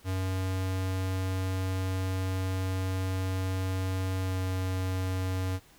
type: tone with pitch glide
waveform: square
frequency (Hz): 94 to 93.3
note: F#2 to F#2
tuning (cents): +28 to +15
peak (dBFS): -29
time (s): 0.04-5.6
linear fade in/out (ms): 50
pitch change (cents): -13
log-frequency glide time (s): 4.2-4.37
effects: pink hiss -58 dBFS RMS until 5.78 s